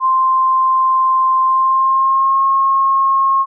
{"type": "tone with pitch glide", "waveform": "sine", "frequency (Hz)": [1046.5, 1080.9], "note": ["C6", "C#6"], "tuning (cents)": [0, -44], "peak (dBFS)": -10, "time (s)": [0, 3.46], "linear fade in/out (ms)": 50, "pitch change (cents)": 56, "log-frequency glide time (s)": [1.45, 2.43], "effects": []}